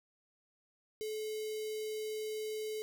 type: tone with notch filter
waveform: square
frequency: 431.4 Hz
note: A4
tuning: 34 cents flat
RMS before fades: -39 dBFS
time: 1.01-2.82 s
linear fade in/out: 0 ms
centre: 1300 Hz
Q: 0.74
effects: none